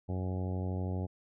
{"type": "harmonic tone", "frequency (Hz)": 92.5, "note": "F#2", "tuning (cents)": 0, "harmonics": [1, 2, 3, 4, 5, 6, 7, 8, 9], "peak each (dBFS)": [-33, -39, -43, -45, -47, -49, -50, -51, -52], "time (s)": [0.08, 1.07], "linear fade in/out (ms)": 20, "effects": []}